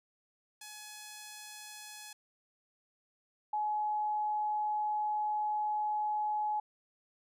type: tone pair in turn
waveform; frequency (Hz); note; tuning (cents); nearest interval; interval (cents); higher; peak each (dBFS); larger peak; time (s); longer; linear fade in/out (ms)
5% pulse / sine; 846 / 846; G#5 / G#5; +32 / +32; unison; 0; neither; -34 / -30; second; 0.61-2.13 / 3.53-6.6; second; 5
effects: none